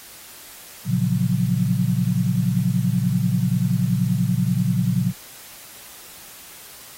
sine chord, Gb major seventh, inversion first, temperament equal, 116.54 / 138.59 / 174.61 / 185 Hz, Bb2 / Db3 / F3 / Gb3, 0 / 0 / 0 / 0 cents, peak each -23 dBFS, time 0.85-5.13 s, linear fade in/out 50 ms, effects white hiss -42 dBFS RMS until 6.97 s + AAC 48 kbps

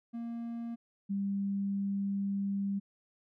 triangle / sine tone pair in turn, 233.1 / 198.37 Hz, A#3 / G3, 0 / +21 cents, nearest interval minor third, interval 279 cents, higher first, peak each -34 / -30 dBFS, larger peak second, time 0.13-0.76 / 1.09-2.8 s, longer second, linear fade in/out 20 ms, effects none

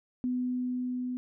sine tone with level ramp, 250.2 Hz, B3, 23 cents sharp, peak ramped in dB -27 to -31 dBFS, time 0.24-1.17 s, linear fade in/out 0 ms, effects none

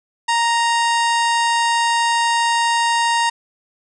harmonic tone with a mistuned harmonic, 932.3 Hz, A#5, in tune, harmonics 1 / 2 / 3 / 4 / 5 / 6 / 7 / 8 / 9 / 10, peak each -16 / -22 / -26 / -28 / -30 / -32 / -33 / -34 / -35 / -36 dBFS, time 0.28-3.3 s, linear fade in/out 10 ms, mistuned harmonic 6, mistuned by -92 cents, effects none

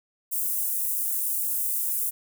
white high-pass noise, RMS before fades -27 dBFS, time 0.31-2.11 s, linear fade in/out 20 ms, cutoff 9100 Hz, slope 24 dB/octave, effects none

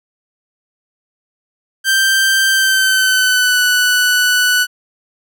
sawtooth tone with pitch glide, 1568 to 1485.1 Hz, G6 to F#6, 0 to +6 cents, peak -7 dBFS, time 1.84-4.67 s, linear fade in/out 50 ms, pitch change -94 cents, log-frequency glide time 2.5-3.61 s, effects none

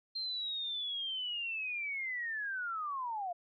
sine linear sweep, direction down, 4186 to 680 Hz, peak -35 dBFS, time 0.15-3.33 s, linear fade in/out 10 ms, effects none

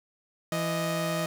sawtooth tone pair together, 166.89 / 622.3 Hz, E3 / D#5, +22 / 0 cents, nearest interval octave + major seventh, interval 2278 cents, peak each -26 dBFS, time 0.52-1.26 s, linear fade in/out 2 ms, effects none

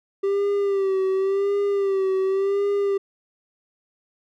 triangle tone with vibrato, 392 Hz, G4, in tune, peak -17 dBFS, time 0.23-2.98 s, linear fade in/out 10 ms, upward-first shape sine, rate 0.91 Hz, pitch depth 53 cents each way, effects none

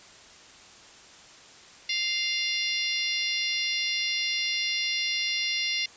harmonic tone, 698.5 Hz, F5, in tune, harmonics 3 / 4 / 5 / 6 / 7 / 8, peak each -31 / -32 / -33 / -34 / -34 / -35 dBFS, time 1.89-5.86 s, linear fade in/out 5 ms, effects white hiss -50 dBFS RMS until 5.96 s + resampled to 16000 Hz

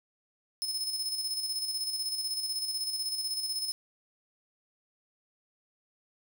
sawtooth tone with tremolo, 5200 Hz, E8, 24 cents flat, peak -27 dBFS, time 0.62-3.72 s, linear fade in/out 0 ms, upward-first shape square, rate 16 Hz, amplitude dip 45%, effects none

